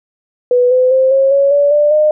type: tone with pitch steps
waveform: sine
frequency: 493.4 / 508.4 / 523.9 / 539.9 / 556.4 / 573.4 / 590.8 / 608.9 Hz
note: B4 / C5 / C5 / C#5 / C#5 / D5 / D5 / D#5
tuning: -2 / -50 / +2 / -46 / +6 / -42 / +10 / -38 cents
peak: -7 dBFS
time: 0.51-2.11 s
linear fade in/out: 2 ms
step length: 200 ms
effects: none

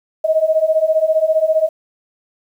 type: beating tone pair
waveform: sine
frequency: 623 / 638 Hz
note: D#5 / D#5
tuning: +2 / +43 cents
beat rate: 15 Hz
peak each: -16 / -14 dBFS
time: 0.24-1.69 s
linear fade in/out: 10 ms
effects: 8-bit

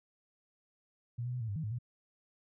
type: tone with pitch steps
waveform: sine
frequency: 119.2 / 123.6 / 125 / 112.7 / 100.6 / 158.7 / 106.8 / 121 Hz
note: A#2 / B2 / B2 / A2 / G2 / D#3 / G#2 / B2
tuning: +39 / +2 / +21 / +42 / +45 / +35 / +49 / -35 cents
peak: -34 dBFS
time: 1.18-1.788 s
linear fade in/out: 10 ms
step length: 76 ms
effects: none

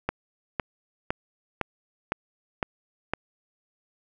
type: click train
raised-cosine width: 0.5 ms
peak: -10 dBFS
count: 7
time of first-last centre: 0.09-3.136 s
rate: 1.97 Hz
effects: none

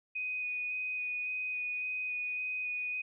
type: tone with vibrato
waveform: sine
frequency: 2489 Hz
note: D#7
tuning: in tune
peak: -33 dBFS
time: 0.15-3.02 s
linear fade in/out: 10 ms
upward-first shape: square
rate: 1.8 Hz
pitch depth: 9 cents each way
effects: none

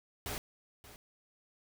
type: noise with echo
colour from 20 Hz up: pink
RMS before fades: -39 dBFS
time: 0.26-0.38 s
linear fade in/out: 0 ms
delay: 580 ms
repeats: 1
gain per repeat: -15 dB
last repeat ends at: 0.96 s
effects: none

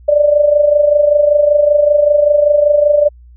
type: tone with amplitude modulation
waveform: sine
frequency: 589 Hz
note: D5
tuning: 5 cents sharp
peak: -4 dBFS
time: 0.08-3.09 s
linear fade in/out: 10 ms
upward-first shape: sine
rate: 25.2 Hz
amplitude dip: 65%
effects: added 60 Hz sine -37 dBFS peak until 3.36 s

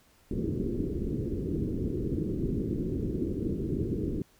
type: low-pass noise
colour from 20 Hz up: white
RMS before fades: -31 dBFS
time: 0.31-4.22 s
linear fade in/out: 2 ms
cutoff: 400 Hz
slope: 48 dB/octave
effects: pink hiss -63 dBFS RMS until 4.39 s

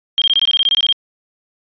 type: tone bursts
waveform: sine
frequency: 3204 Hz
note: G7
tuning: 37 cents sharp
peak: -10 dBFS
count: 13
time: 0.18-0.925 s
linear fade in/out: 0 ms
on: 37 ms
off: 22 ms
effects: resampled to 11025 Hz

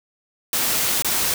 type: noise with dropouts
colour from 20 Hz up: white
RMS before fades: -21 dBFS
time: 0.53-1.34 s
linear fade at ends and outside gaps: 1 ms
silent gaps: 1.022-1.046 s
effects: none

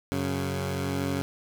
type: tone pair together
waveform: 15% pulse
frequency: 92.5 / 138.2 Hz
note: F#2 / C#3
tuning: 0 / -5 cents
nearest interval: perfect fifth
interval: 695 cents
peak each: -24 dBFS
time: 0.12-1.22 s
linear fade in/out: 0 ms
effects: none

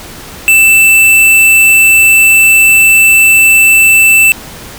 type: tone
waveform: square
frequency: 2654 Hz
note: E7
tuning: 11 cents sharp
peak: -3 dBFS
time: 0.48-4.32 s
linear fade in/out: 0 ms
effects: pink hiss -28 dBFS RMS until 4.78 s

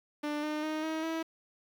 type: tone with pitch steps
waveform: sawtooth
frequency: 296.7 / 303.5 / 310.4 / 317.4 / 324.7 Hz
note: D4 / D#4 / D#4 / D#4 / E4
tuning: +18 / -43 / -4 / +35 / -26 cents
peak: -28 dBFS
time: 0.23-1.23 s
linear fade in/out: 10 ms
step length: 200 ms
effects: low-pass 4000 Hz 12 dB/octave + 9-bit

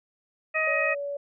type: harmonic tone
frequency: 629 Hz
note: D#5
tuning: 19 cents sharp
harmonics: 1 / 2 / 3 / 4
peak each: -29 / -32 / -27 / -27 dBFS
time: 0.54-0.95 s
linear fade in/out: 20 ms
type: tone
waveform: sine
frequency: 569 Hz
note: C#5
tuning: 45 cents sharp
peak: -29 dBFS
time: 0.67-1.17 s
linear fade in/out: 5 ms
effects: none

